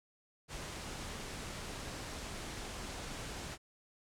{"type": "low-pass noise", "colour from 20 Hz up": "pink", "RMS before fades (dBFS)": -44, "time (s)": [0.48, 3.58], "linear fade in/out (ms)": 50, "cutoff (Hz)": 9400, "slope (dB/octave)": 24, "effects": []}